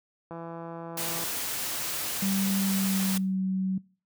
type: click train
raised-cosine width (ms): 1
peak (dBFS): -26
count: 156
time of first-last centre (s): 0.31-1.238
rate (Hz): 167
type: noise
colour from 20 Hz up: white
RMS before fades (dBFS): -32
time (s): 0.97-3.18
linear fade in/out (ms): 5
type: tone with pitch glide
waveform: sine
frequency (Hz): 194.5 to 188.96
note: G3 to F#3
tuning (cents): -13 to +37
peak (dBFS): -25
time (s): 2.22-3.78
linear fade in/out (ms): 5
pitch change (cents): -50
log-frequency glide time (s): 2.62-3.39
effects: noise-tail reverb RT60 0.4 s tail -23 dB re dry + high-pass 60 Hz 12 dB/octave